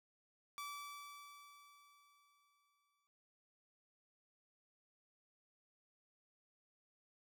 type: tone with exponential decay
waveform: sawtooth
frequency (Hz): 1156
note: D6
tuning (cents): -28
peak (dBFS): -40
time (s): 0.58-3.07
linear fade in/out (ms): 0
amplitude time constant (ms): 540
effects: none